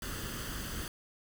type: noise with comb filter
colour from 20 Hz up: pink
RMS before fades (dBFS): -39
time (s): 0.02-0.88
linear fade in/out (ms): 2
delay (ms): 0.64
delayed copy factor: +0.6
effects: none